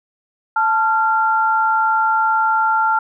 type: tone pair together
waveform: sine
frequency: 880 / 1380.7 Hz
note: A5 / F6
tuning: 0 / -20 cents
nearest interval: minor sixth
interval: 780 cents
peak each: -16 dBFS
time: 0.56-2.99 s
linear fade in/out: 5 ms
effects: none